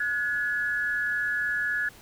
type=tone pair together; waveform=sine; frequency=1454.3 / 1698 Hz; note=F#6 / G#6; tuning=-30 / +38 cents; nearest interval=minor third; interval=268 cents; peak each=-30 / -26 dBFS; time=0-1.89 s; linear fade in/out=5 ms; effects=pink hiss -51 dBFS RMS until 2.01 s